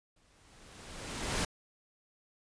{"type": "noise with exponential growth", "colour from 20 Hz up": "pink", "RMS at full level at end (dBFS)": -30, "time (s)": [0.16, 1.45], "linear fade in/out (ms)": 5, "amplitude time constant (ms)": 280, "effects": ["resampled to 22050 Hz"]}